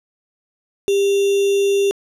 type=tone with sample-and-hold; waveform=sine; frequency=397.9 Hz; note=G4; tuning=26 cents sharp; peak=-13 dBFS; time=0.88-1.91 s; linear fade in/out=0 ms; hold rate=3150 Hz; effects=low-pass 11000 Hz 12 dB/octave